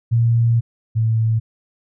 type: tone pair in turn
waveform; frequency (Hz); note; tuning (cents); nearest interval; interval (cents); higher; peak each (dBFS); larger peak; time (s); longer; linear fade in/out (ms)
sine; 116.54 / 112.09; A#2 / A2; 0 / +33; minor second; 67; first; -12 / -14; first; 0.11-0.61 / 0.95-1.4; first; 20
effects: none